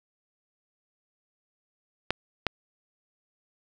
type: clicks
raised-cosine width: 0.3 ms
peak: -8 dBFS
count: 2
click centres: 2.106 / 2.467 s
effects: none